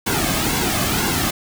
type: noise with flanger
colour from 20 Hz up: pink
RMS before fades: -20 dBFS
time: 0.06-1.31 s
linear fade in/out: 10 ms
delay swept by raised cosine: 1.6 to 2.15 ms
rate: 2 Hz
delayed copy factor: -0.65
effects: none